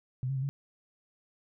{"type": "tone with pitch steps", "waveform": "sine", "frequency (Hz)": [128, 136.1, 131.7, 139.3], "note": ["C3", "C#3", "C3", "C#3"], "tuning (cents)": [-38, -31, 12, 9], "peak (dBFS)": -29, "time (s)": [0.23, 0.49], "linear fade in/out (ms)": 0, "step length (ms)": 65, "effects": []}